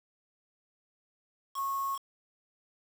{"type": "tone with quantisation", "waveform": "sine", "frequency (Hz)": 1095, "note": "C#6", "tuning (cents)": -22, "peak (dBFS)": -30, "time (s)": [1.54, 1.99], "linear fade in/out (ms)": 50, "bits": 7, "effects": []}